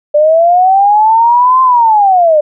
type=linear two-way sweep; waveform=sine; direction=up then down; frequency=586 to 1046.5 to 586 Hz; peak=-4 dBFS; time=0.14-2.41 s; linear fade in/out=10 ms; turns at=1.62 s; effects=none